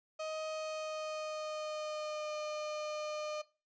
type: tone with pitch glide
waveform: 35% pulse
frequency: 627 to 607 Hz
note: D#5 to D#5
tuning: +13 to -43 cents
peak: -36 dBFS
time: 0.19-3.42 s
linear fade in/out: 10 ms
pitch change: -56 cents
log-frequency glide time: 0.48-2.34 s
effects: noise-tail reverb RT60 0.3 s tail -17 dB re dry + resampled to 16000 Hz